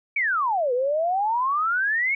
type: exponential two-way sweep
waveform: sine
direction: down then up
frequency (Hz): 2349 to 479.4 to 2241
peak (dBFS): -20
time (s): 0.16-2.15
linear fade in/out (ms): 5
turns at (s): 0.73
effects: none